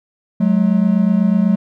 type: tone pair together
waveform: triangle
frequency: 185 / 213.1 Hz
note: F#3 / G#3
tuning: 0 / +45 cents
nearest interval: major second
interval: 245 cents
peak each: -12 dBFS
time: 0.4-1.56 s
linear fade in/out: 10 ms
effects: none